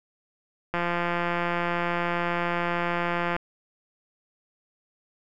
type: click train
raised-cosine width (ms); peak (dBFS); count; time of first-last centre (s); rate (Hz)
0.5; -12; 455; 0.74-3.364; 173
effects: none